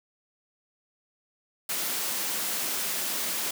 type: high-pass noise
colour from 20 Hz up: white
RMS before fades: -30 dBFS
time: 1.69-3.51 s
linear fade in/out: 5 ms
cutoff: 150 Hz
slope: 48 dB/octave
effects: none